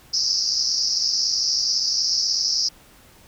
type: band-pass noise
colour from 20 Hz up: white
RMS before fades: -22 dBFS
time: 0.13-2.69 s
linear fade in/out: 10 ms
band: 4800 to 5600 Hz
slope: 96 dB/octave
effects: pink hiss -51 dBFS RMS until 3.27 s